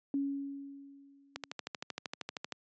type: tone with exponential decay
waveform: sine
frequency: 278.5 Hz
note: C#4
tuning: 8 cents sharp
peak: -28 dBFS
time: 0.14-1.52 s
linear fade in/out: 1 ms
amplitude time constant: 300 ms
type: click train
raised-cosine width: 0.2 ms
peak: -20 dBFS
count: 16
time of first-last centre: 1.36-2.523 s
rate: 12.9 Hz
effects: high-pass 150 Hz 12 dB/octave + resampled to 16000 Hz